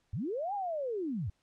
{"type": "linear two-way sweep", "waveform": "sine", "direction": "up then down", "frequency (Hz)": [74.6, 836, 74.6], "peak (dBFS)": -32, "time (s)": [0.13, 1.3], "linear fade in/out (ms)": 5, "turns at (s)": 0.54, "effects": ["pink hiss -75 dBFS RMS until 1.42 s", "low-pass 8000 Hz 12 dB/octave"]}